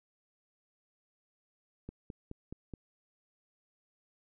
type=click train; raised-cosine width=3 ms; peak=-29 dBFS; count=5; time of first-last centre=1.89-2.737 s; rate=4.72 Hz; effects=none